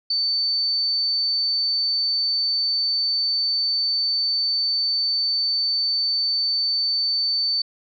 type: tone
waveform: sine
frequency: 4540 Hz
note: C#8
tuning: 41 cents sharp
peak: -19 dBFS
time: 0.1-7.62 s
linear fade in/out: 5 ms
effects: none